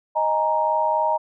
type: chord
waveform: sine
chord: D# suspended fourth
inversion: none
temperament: just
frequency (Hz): 622.3 / 829.7 / 933.4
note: D#5 / G#5 / A#5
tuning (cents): 0 / -2 / +2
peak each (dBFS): -23 / -26 / -20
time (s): 0.15-1.18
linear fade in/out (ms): 20
effects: none